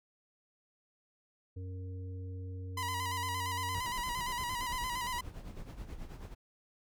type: harmonic tone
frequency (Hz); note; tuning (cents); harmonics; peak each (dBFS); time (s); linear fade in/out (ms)
92.5; F#2; 0; 1 / 3 / 5; -39 / -52 / -53; 1.56-3.8; 10
type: tone with vibrato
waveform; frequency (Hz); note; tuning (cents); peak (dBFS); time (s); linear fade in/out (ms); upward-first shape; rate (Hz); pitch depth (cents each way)
sawtooth; 989; B5; +2; -31; 2.77-5.21; 5; square; 8.7; 50
type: noise with tremolo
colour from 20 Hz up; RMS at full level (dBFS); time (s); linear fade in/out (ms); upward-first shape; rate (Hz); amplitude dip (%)
brown; -42; 3.74-6.35; 20; sine; 9.3; 65
effects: none